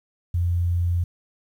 sine tone, 87 Hz, F2, 6 cents flat, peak -19 dBFS, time 0.34-1.04 s, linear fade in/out 5 ms, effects 9-bit

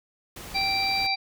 pink noise, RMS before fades -40 dBFS, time 0.36-1.07 s, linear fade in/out 5 ms
harmonic tone, 782 Hz, G5, 4 cents flat, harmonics 1 / 3 / 5 / 6, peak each -28 / -27 / -35 / -27 dBFS, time 0.54-1.16 s, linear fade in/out 20 ms
effects none

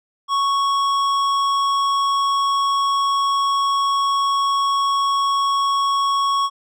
sine tone with hard clipping, 1108.7 Hz, C#6, in tune, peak -18 dBFS, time 0.28-6.5 s, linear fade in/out 50 ms, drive 11 dB, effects none

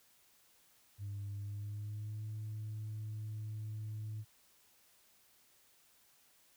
sine tone with pitch glide, 101 to 107.63 Hz, G#2 to A2, -48 to -38 cents, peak -38 dBFS, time 0.98-4.25 s, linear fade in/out 50 ms, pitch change +110 cents, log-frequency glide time 1.35-2.25 s, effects tanh soft clip ceiling -37 dBFS + white hiss -68 dBFS RMS until 6.56 s

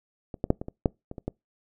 clicks, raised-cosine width 2 ms, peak -23 / -14 / -6 / -20 / -22 / -7 / -23 / -24 / -16 dBFS, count 9, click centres 0.342 / 0.441 / 0.504 / 0.615 / 0.684 / 0.858 / 1.114 / 1.182 / 1.28 s, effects noise-tail reverb RT60 0.2 s tail -25 dB re dry

